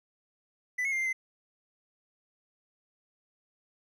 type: tone with pitch steps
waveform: triangle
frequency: 1994 / 2180 / 2105 / 2093 / 2059 Hz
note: B6 / C#7 / C7 / C7 / C7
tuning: +16 / -29 / +10 / 0 / -28 cents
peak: -26 dBFS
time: 0.78-1.13 s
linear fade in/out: 10 ms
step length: 70 ms
effects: none